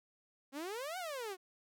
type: exponential two-way sweep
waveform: sawtooth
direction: up then down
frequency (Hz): 261.6 to 765 to 355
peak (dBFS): -36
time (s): 0.52-1.37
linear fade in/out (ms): 50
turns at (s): 0.98
effects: none